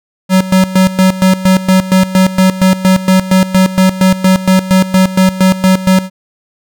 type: tone with tremolo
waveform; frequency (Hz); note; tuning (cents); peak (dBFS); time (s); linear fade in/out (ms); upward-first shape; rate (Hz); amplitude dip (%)
square; 187.5; F#3; +23; -5; 0.29-6.1; 50; square; 4.3; 80
effects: none